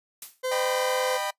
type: noise with exponential decay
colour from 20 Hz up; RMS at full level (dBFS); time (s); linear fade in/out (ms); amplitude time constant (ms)
blue; -33; 0.22-0.42; 2; 42
type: tone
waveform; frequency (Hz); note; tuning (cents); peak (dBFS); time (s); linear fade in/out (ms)
40% pulse; 513; C5; -34; -25; 0.43-1.18; 20
type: chord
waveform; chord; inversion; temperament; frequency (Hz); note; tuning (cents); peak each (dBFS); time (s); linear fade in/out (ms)
sawtooth; Eb augmented; none; equal with one note detuned; 609.4 / 784 / 987.8; Eb5 / G5 / B5; -36 / 0 / 0; -28; 0.51-1.31; 10
effects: noise-tail reverb RT60 0.1 s tail -21 dB re dry + resampled to 32000 Hz